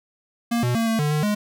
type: tone with pitch steps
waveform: square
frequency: 234.6 / 122.4 / 227.8 / 224.9 / 148.8 / 151.1 / 208.7 Hz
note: A#3 / B2 / A#3 / A3 / D3 / D3 / G#3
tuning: +11 / -15 / -40 / +38 / +23 / +50 / +9 cents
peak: -20 dBFS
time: 0.51-1.35 s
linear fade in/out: 10 ms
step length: 120 ms
effects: none